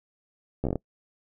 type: slowing click train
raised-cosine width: 2 ms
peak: -14 dBFS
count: 7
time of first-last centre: 0.64-0.757 s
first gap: 13 ms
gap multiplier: 1.16
effects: noise-tail reverb RT60 0.1 s tail -25 dB re dry